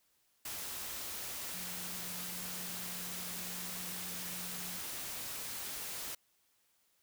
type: tone in noise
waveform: sine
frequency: 179.6 Hz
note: F3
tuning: 49 cents sharp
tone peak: -50 dBFS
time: 1.54-4.79 s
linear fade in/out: 5 ms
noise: white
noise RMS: -42 dBFS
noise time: 0.45-6.15 s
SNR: -11 dB
effects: white hiss -74 dBFS RMS until 7.02 s